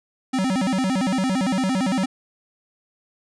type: tone with vibrato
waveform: square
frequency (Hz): 221.7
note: A3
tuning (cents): +13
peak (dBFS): -20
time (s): 0.33-2.06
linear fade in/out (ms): 10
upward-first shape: square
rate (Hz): 8.8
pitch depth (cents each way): 280
effects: resampled to 22050 Hz